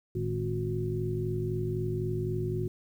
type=harmonic tone with a mistuned harmonic; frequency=51.91 Hz; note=G#1; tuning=in tune; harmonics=1 / 2 / 3 / 4 / 5 / 7; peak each=-41 / -32 / -35 / -44 / -44 / -33 dBFS; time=0.15-2.68 s; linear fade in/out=5 ms; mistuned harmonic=2; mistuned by=+130 cents; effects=10-bit